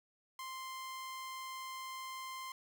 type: tone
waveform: sawtooth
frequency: 1046.5 Hz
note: C6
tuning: in tune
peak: -39 dBFS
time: 0.39-2.52 s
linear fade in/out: 2 ms
effects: none